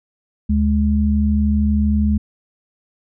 sine tone pair together, 74.25 / 210 Hz, D2 / G#3, +20 / +19 cents, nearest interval octave + tritone, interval 1799 cents, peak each -16 dBFS, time 0.49-2.18 s, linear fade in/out 10 ms, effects none

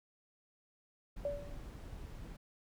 brown noise, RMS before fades -47 dBFS, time 1.16-2.37 s, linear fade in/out 10 ms
sine tone with exponential decay, 575 Hz, D5, 37 cents flat, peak -31 dBFS, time 1.25-1.65 s, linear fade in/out 2 ms, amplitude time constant 85 ms
effects none

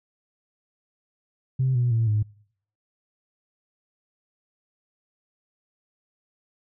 sine tone with pitch steps, 130.81 / 122.05 / 113.88 / 106.25 Hz, C3 / B2 / A#2 / G#2, 0 / -20 / -40 / +40 cents, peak -18 dBFS, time 1.59-2.23 s, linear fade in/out 10 ms, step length 160 ms, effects noise-tail reverb RT60 0.6 s tail -24 dB re dry + tanh soft clip ceiling -15 dBFS

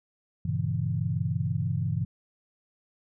sine chord, G diminished seventh, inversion none, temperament equal with one note detuned, 98 / 118.85 / 138.59 / 164.81 Hz, G2 / Bb2 / Db3 / Fb3, 0 / +34 / 0 / 0 cents, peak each -31 dBFS, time 0.45-2.05 s, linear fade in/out 5 ms, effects none

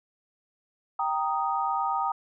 sine chord, Eb major, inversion first, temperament equal, 784 / 932.3 / 1244.5 Hz, G5 / Bb5 / Eb6, 0 / 0 / 0 cents, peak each -29 / -29 / -29 dBFS, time 0.99-2.12 s, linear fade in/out 5 ms, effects none

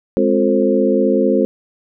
sine tone cluster, 208.9 / 264.6 / 355 / 446.1 / 530 Hz, G#3 / C4 / F4 / A4 / C5, +10 / +20 / +28 / +24 / +22 cents, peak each -18 dBFS, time 0.17-1.45 s, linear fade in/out 0 ms, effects none

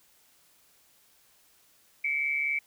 sine tone pair together, 2158 / 2302 Hz, C#7 / D7, -47 / -35 cents, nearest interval minor second, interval 112 cents, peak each -32 / -27 dBFS, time 2.04-2.59 s, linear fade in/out 5 ms, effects white hiss -63 dBFS RMS until 2.66 s

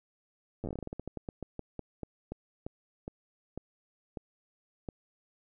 slowing click train, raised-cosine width 2 ms, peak -24 dBFS, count 26, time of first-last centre 0.64-4.888 s, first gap 9 ms, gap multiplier 1.2, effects none

